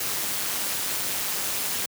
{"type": "noise with amplitude modulation", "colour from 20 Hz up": "white", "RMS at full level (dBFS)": -25, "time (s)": [0, 1.86], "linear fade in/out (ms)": 5, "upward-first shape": "sine", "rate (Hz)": 201, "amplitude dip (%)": 65, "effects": ["high-pass 100 Hz 12 dB/octave"]}